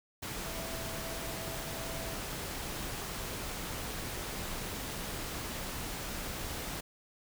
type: tone in noise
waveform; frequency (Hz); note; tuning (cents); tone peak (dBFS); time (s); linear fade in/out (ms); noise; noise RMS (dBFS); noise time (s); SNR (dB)
sine; 659.3; E5; 0; -46; 0.45-2.16; 10; pink; -39; 0.22-6.81; -10
effects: none